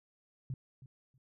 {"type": "tone with echo", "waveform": "sine", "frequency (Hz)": 130.5, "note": "C3", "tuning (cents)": -4, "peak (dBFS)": -35, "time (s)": [0.5, 0.54], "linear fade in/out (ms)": 2, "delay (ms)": 320, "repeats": 2, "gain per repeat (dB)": -15, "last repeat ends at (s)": 1.18, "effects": []}